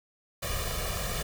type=noise with comb filter; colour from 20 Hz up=pink; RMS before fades=-32 dBFS; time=0.42-1.23 s; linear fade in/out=10 ms; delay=1.7 ms; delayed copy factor=+0.85; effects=none